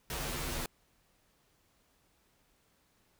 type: noise with comb filter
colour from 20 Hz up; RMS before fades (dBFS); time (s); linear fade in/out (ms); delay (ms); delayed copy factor
pink; -37; 0.1-0.66; 2; 10; -1
effects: pink hiss -71 dBFS RMS until 3.19 s